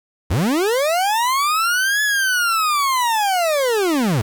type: linear two-way sweep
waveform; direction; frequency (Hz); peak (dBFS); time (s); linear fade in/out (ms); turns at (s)
40% pulse; up then down; 63.8 to 1719 to 95.5; -15; 0.3-4.22; 10; 2.02
effects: 7-bit